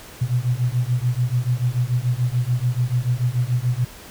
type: beating tone pair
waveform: sine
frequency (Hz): 120 / 126.9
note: B2 / B2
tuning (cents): -49 / +47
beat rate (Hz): 6.9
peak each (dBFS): -21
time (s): 0.21-3.85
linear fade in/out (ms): 10
effects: pink hiss -41 dBFS RMS until 4.1 s